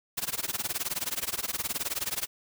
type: noise with tremolo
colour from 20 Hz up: white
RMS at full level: -29 dBFS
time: 0.17-2.27 s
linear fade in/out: 10 ms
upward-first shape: sine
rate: 19 Hz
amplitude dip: 95%
effects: none